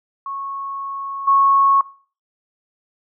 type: tone with level steps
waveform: sine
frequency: 1100 Hz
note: C#6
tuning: 14 cents flat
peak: -25 / -11 dBFS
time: 0.26-1.81 s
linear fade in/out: 2 ms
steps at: 1.27 s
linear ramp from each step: 10 ms
effects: noise-tail reverb RT60 0.4 s tail -19 dB re dry